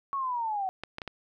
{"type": "linear sweep", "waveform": "sine", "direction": "down", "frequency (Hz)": [1121, 740], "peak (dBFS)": -28, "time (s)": [0.13, 0.69], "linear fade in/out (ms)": 0}
{"type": "clicks", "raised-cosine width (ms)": 0.3, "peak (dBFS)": -20, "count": 4, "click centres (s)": [0.836, 0.984, 1.018, 1.077]}
{"effects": []}